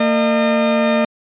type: tone pair together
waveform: 40% pulse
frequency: 227.8 / 608.2 Hz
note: A#3 / D#5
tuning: -40 / -40 cents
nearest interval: octave + perfect fourth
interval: 1700 cents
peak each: -15 dBFS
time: 0-1.05 s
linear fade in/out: 5 ms
effects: resampled to 8000 Hz